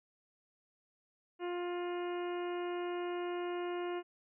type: harmonic tone with a mistuned harmonic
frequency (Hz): 352.4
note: F4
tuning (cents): +16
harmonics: 1 / 2 / 3 / 4 / 5 / 6 / 7 / 8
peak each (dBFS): -36 / -44 / -47 / -51 / -54 / -55 / -56 / -54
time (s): 1.39-4.03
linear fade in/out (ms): 50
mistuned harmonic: 8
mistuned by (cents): +21
effects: none